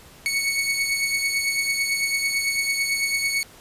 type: beating tone pair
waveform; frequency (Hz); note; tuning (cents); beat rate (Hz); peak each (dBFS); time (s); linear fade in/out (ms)
sawtooth; 2217 / 2226; C#7 / C#7; 0 / +7; 9; -19 / -25; 0.26-3.43; 0
effects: pink hiss -48 dBFS RMS until 3.6 s + resampled to 32000 Hz